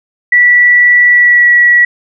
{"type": "tone with pitch glide", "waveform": "sine", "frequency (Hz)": [1954, 1933.8], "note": ["B6", "B6"], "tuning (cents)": [-19, -37], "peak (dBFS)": -3, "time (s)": [0.32, 1.85], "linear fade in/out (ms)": 5, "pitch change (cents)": -18, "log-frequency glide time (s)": [1.09, 1.5], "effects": []}